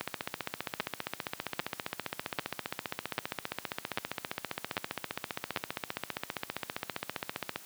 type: two click trains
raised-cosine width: 0.3 ms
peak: -16 / -13 dBFS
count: 115 / 7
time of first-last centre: 0.01-7.56 / 0.8-5.562 s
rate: 15.1 / 1.26 Hz
effects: white hiss -51 dBFS RMS until 7.65 s + high-pass 100 Hz 12 dB/octave